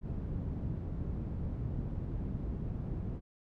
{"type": "low-pass noise", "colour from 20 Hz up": "white", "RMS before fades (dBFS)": -37, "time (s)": [0.01, 3.21], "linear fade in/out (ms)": 50, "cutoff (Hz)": 140, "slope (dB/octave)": 12, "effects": []}